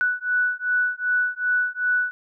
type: beating tone pair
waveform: sine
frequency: 1480 / 1482.6 Hz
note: F#6 / F#6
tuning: 0 / +3 cents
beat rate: 2.6 Hz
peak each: -23 / -23 dBFS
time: 0.01-2.11 s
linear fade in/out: 0 ms
effects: none